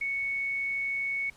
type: tone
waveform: sine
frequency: 2217 Hz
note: C#7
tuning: in tune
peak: -28 dBFS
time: 0.01-1.3 s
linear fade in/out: 5 ms
effects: pink hiss -57 dBFS RMS until 1.36 s + low-pass 10000 Hz 12 dB/octave